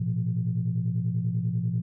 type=tone cluster; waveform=sine; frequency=112.6 / 122.8 / 171.7 Hz; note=A2 / B2 / F3; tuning=+40 / -9 / -29 cents; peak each=-28 dBFS; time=0-1.82 s; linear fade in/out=10 ms; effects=tanh soft clip ceiling -16 dBFS